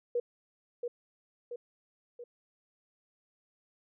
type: tone with echo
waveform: sine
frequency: 481.5 Hz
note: B4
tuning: 44 cents flat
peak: -27 dBFS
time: 0.15-0.2 s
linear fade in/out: 5 ms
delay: 680 ms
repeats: 3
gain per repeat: -5 dB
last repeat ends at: 2.24 s
effects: none